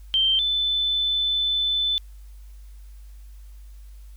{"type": "tone pair in turn", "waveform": "sine", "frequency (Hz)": [3136, 3515], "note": ["G7", "A7"], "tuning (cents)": [0, -2], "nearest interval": "major second", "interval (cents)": 198, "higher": "second", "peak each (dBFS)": [-17, -20], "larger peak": "first", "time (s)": [[0.14, 0.39], [0.39, 1.98]], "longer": "second", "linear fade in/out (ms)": 0, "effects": ["added 50 Hz sine -40 dBFS peak until 4.16 s", "white hiss -61 dBFS RMS until 4.16 s"]}